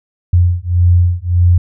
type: beating tone pair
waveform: sine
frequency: 87.31 / 89.01 Hz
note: F2 / F2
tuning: 0 / +33 cents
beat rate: 1.7 Hz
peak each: -11 dBFS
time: 0.33-1.58 s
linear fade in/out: 5 ms
effects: none